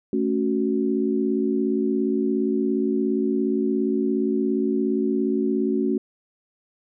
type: chord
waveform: sine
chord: F# minor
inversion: first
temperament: equal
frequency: 220 / 277.2 / 370 Hz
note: A3 / C#4 / F#4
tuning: 0 / 0 / 0 cents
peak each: -24 dBFS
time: 0.13-5.98 s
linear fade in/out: 2 ms
effects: none